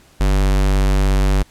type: tone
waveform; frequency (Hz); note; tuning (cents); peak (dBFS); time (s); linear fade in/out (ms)
square; 48.48; G1; -18; -13; 0.2-1.43; 10
effects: pink hiss -50 dBFS RMS until 1.5 s + low-pass 12000 Hz 12 dB/octave